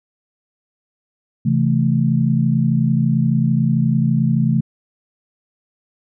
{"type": "chord", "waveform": "sine", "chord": "A minor", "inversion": "first", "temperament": "equal with one note detuned", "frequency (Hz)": [133.33, 164.81, 220], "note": ["C3", "E3", "A3"], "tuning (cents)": [33, 0, 0], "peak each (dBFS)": [-17, -18, -18], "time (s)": [1.45, 4.61], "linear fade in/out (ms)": 10, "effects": []}